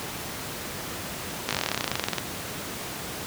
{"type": "slowing click train", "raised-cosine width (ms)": 0.2, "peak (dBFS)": -7, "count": 23, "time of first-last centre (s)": [1.49, 2.183], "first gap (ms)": 18, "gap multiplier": 1.05, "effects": ["pink hiss -34 dBFS RMS until 3.26 s", "high-pass 100 Hz 12 dB/octave"]}